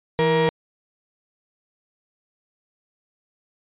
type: tone pair together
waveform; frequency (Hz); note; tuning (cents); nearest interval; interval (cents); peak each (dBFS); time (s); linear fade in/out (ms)
35% pulse; 164.81 / 472.1; E3 / A#4; 0 / +22; octave + tritone; 1822; -21 / -16; 0.19-0.49; 0
effects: resampled to 8000 Hz